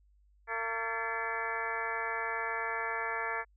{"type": "harmonic tone with a mistuned harmonic", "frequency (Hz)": 227.4, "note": "A#3", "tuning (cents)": -43, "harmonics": [2, 3, 4, 5, 6, 7, 8, 9, 10], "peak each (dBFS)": [-42, -43, -39, -42, -40, -47, -37, -42, -44], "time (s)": [0.47, 3.45], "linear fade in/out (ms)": 50, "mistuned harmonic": 8, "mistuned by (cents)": -80, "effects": ["added 50 Hz sine -62 dBFS peak until 3.56 s"]}